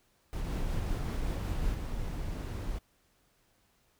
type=noise with tremolo; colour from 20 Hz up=brown; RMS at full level=-33 dBFS; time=0.33-1.74 s; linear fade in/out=0 ms; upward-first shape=sine; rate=5.4 Hz; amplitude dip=35%
type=noise; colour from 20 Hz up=brown; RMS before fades=-36 dBFS; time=0.44-2.79 s; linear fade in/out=10 ms
effects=pink hiss -70 dBFS RMS until 3.99 s